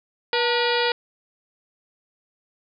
harmonic tone with a mistuned harmonic, 481.6 Hz, B4, 44 cents flat, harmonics 1 / 2 / 3 / 4 / 5 / 6 / 7 / 8 / 9 / 10, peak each -23 / -26 / -28 / -29 / -30 / -31 / -31 / -32 / -33 / -33 dBFS, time 0.33-0.92 s, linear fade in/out 2 ms, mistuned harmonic 2, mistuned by -100 cents, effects none

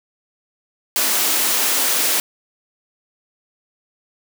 white high-pass noise, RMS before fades -18 dBFS, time 0.96-2.2 s, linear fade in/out 0 ms, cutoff 240 Hz, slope 24 dB/octave, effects none

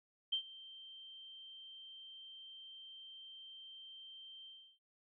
sine tone with ADSR envelope, 3136 Hz, G7, in tune, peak -31 dBFS, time 0.32-4.79 s, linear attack 11 ms, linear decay 88 ms, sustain -20 dB, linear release 330 ms, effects none

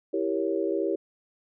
sine chord, E diminished seventh, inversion none, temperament equal, 329.6 / 392 / 466.2 / 554.4 Hz, E4 / G4 / Bb4 / Db5, 0 / 0 / 0 / 0 cents, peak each -29 / -28 / -32 / -32 dBFS, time 0.13-0.96 s, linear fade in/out 10 ms, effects none

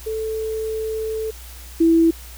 sine tone pair in turn, 440 / 329.6 Hz, A4 / E4, 0 / 0 cents, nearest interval perfect fourth, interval 500 cents, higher first, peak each -22 / -11 dBFS, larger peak second, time 0.06-1.31 / 1.8-2.11 s, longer first, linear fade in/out 10 ms, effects added 60 Hz sine -37 dBFS peak until 2.37 s + white hiss -42 dBFS RMS until 2.37 s

